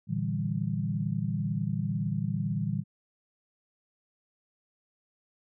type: chord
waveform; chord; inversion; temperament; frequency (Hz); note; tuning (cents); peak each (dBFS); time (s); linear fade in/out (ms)
sine; E half-diminished seventh; second; equal with one note detuned; 113.81 / 146.83 / 164.81 / 196; Bb2 / D3 / E3 / G3; -41 / 0 / 0 / 0; -33; 0.07-2.84; 50
effects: none